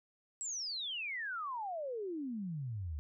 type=exponential sweep; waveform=sine; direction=down; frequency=7902 to 70 Hz; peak=-37 dBFS; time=0.41-2.99 s; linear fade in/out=0 ms; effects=none